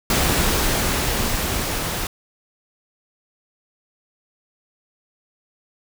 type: noise with level ramp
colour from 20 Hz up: pink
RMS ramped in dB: -18 to -25 dBFS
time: 0.1-2.07 s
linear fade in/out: 2 ms
effects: none